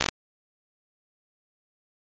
slowing click train, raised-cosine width 0.2 ms, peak -3 dBFS, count 5, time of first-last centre 0.01-0.087 s, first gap 14 ms, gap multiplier 1.22, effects MP3 32 kbps

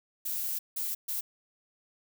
violet noise bursts at uneven times, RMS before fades -33 dBFS, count 3, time 0.25-0.59 / 0.76-0.95 / 1.08-1.21 s, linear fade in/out 10 ms, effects none

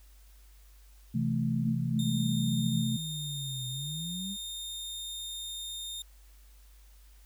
sine chord, A minor, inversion first, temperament equal with one note detuned, 130.81 / 165.58 / 220 Hz, C3 / E3 / A3, 0 / +8 / 0 cents, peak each -31 / -32 / -30 dBFS, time 1.14-2.97 s, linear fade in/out 10 ms
sine linear two-way sweep, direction down then up, 232.6 to 125.9 to 203.4 Hz, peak -36 dBFS, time 1.59-4.37 s, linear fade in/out 50 ms, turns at 3.68 s
sawtooth tone, 3654 Hz, A#7, 35 cents flat, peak -34 dBFS, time 1.99-6.02 s, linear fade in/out 2 ms
effects added 50 Hz sine -53 dBFS peak until 7.25 s + white hiss -64 dBFS RMS until 7.25 s

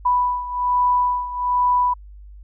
sine beating tone pair, 987.8 / 989 Hz, B5 / B5, 0 / +2 cents, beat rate 1.2 Hz, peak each -18 / -22 dBFS, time 0.05-1.94 s, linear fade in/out 10 ms, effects added 50 Hz sine -38 dBFS peak until 2.43 s

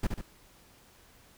brown noise with echo, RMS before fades -27 dBFS, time 0.03-0.07 s, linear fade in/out 5 ms, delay 72 ms, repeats 2, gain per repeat -5 dB, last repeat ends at 0.214 s, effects pink hiss -59 dBFS RMS until 1.37 s

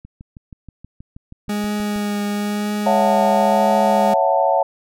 click train, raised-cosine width 5 ms, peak -25 dBFS, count 13, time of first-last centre 0.05-1.961 s, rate 6.28 Hz
40% pulse tone with vibrato, 206.8 Hz, G#3, 7 cents flat, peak -19 dBFS, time 1.49-4.14 s, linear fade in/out 5 ms, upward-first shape triangle, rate 1 Hz, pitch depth 16 cents each way
sine chord, F# minor seventh, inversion second, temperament just, 555 / 666 / 740 / 888 Hz, C#5 / E5 / F#5 / A5, +2 / +18 / 0 / +16 cents, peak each -19 dBFS, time 2.86-4.63 s, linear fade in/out 5 ms
effects none

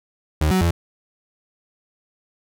35% pulse tone with pitch steps, 77.1 / 186.5 / 85 Hz, D#2 / F#3 / F2, -15 / +14 / -46 cents, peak -14 dBFS, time 0.41-0.71 s, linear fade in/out 5 ms, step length 100 ms, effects none

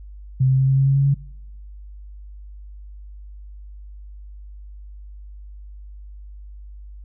sine tone with pitch steps, 130.81 / 132.02 / 133.25 / 134.49 / 135.74 / 137 / 138.27 / 139.55 Hz, C3 / C3 / C3 / C3 / C#3 / C#3 / C#3 / C#3, 0 / +16 / +32 / +48 / -36 / -20 / -4 / +12 cents, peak -13 dBFS, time 0.4-1.144 s, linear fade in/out 10 ms, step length 93 ms, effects noise-tail reverb RT60 0.8 s tail -22 dB re dry + added 50 Hz sine -36 dBFS peak until 7.04 s

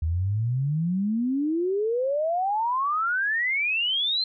sine exponential sweep, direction up, 77 to 4186 Hz, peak -22 dBFS, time 0.02-4.24 s, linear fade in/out 5 ms, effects none

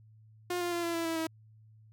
sawtooth tone with pitch steps, 355.5 / 349.8 / 344.2 / 338.7 / 333.2 / 327.9 / 322.6 Hz, F4 / F4 / F4 / E4 / E4 / E4 / E4, +31 / +3 / -25 / +47 / +19 / -9 / -37 cents, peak -27 dBFS, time 0.5-1.27 s, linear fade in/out 5 ms, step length 110 ms, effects added 109 Hz sine -55 dBFS peak until 1.92 s

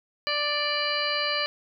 harmonic tone, 588 Hz, D5, 2 cents sharp, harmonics 1 / 2 / 3 / 4 / 5 / 7 / 8, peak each -32 / -32 / -32 / -32 / -32 / -32 / -32 dBFS, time 0.27-1.46 s, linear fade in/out 0 ms, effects none

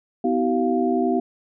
sine tone cluster, 250.3 / 320.4 / 381.7 / 699 Hz, B3 / E4 / G4 / F5, +23 / -49 / -46 / +1 cents, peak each -22 / -25 / -23 / -25 dBFS, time 0.24-1.2 s, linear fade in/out 5 ms, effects none

